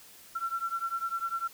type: beating tone pair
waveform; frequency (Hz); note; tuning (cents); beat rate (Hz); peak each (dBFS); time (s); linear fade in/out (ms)
sine; 1351 / 1361; E6 / F6; +42 / -45; 10; -33 / -34; 0.35-1.48; 10
effects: white hiss -53 dBFS RMS until 1.53 s